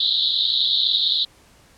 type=band-pass noise; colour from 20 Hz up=white; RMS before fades=-20 dBFS; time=0-1.25 s; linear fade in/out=5 ms; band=3500 to 4100 Hz; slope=96 dB/octave; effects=pink hiss -53 dBFS RMS until 1.77 s + low-pass 11000 Hz 12 dB/octave